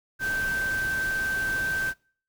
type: tone in noise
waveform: sine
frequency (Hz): 1555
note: G6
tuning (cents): -14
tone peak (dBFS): -25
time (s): 0.19-1.94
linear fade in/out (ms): 50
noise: pink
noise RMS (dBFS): -37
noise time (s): 0.19-1.94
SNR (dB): +9
effects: noise-tail reverb RT60 0.5 s tail -26 dB re dry